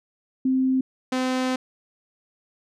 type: tone pair in turn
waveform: sine / sawtooth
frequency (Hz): 261.1 / 256.9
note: C4 / C4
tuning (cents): -3 / -32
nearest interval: unison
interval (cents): 29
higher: first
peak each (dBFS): -18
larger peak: neither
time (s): 0.45-0.81 / 1.12-1.56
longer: second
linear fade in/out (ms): 5
effects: low-pass 7000 Hz 12 dB/octave